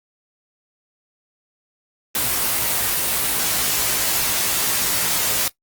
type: noise with comb filter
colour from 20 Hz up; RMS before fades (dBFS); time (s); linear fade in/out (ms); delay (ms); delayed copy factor
white; -20; 2.15-5.48; 2; 17; +0.95
effects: noise-tail reverb RT60 0.1 s tail -18 dB re dry + Opus 24 kbps